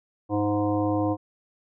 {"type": "harmonic tone with a mistuned harmonic", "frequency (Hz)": 103.83, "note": "G#2", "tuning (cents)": 0, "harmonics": [1, 3, 5, 7, 9, 10], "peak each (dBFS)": [-29, -24, -29, -31, -36, -36], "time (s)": [0.29, 1.17], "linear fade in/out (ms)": 50, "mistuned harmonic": 1, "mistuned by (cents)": -32, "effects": []}